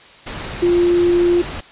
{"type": "tone in noise", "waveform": "sine", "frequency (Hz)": 349.2, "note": "F4", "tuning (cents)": 0, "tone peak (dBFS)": -11, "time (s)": [0.62, 1.42], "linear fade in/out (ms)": 10, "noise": "pink", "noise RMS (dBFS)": -28, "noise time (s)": [0.26, 1.61], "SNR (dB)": 14, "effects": ["white hiss -43 dBFS RMS until 1.71 s", "resampled to 8000 Hz"]}